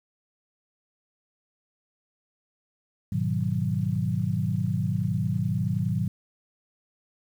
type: chord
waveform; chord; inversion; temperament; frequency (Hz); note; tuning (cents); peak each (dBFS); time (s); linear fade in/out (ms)
sine; G# minor seventh; none; equal; 103.83 / 123.47 / 155.56 / 185; G#2 / B2 / D#3 / F#3; 0 / 0 / 0 / 0; -29; 3.12-6.08; 5
effects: 9-bit